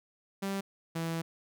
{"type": "tone pair in turn", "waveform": "sawtooth", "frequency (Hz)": [196, 164.82], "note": ["G3", "E3"], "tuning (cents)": [0, 0], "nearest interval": "minor third", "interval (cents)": 300, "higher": "first", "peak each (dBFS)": -28, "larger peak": "neither", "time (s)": [[0.42, 0.61], [0.95, 1.22]], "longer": "second", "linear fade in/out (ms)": 10, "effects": []}